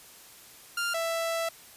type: tone pair in turn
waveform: sawtooth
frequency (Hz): 1397 / 662.2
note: F6 / E5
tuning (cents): 0 / +8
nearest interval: octave + minor second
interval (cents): 1292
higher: first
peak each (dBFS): -24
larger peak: neither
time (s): 0.77-0.94 / 0.94-1.49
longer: second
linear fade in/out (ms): 5
effects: white hiss -51 dBFS RMS until 1.76 s + resampled to 32000 Hz